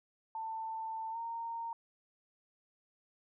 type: tone with pitch glide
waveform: sine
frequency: 891 to 922.4 Hz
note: A5 to A#5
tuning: +22 to -19 cents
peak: -37 dBFS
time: 0.35-1.73 s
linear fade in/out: 2 ms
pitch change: +59 cents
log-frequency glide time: 1.11-1.17 s
effects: none